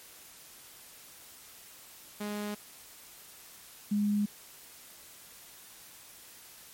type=tone pair in turn; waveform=sawtooth / sine; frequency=207.7 / 206.5 Hz; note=G#3 / G#3; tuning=0 / -10 cents; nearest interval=unison; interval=10 cents; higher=first; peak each=-30 / -25 dBFS; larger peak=second; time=2.2-2.55 / 3.91-4.26 s; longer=neither; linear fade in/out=10 ms; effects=white hiss -52 dBFS RMS until 6.73 s + MP3 64 kbps